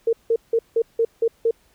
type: tone bursts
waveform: sine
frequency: 457.8 Hz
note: A#4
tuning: 31 cents flat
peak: -15 dBFS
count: 7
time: 0.07-1.51 s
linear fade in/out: 5 ms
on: 60 ms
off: 170 ms
effects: pink hiss -60 dBFS RMS until 1.74 s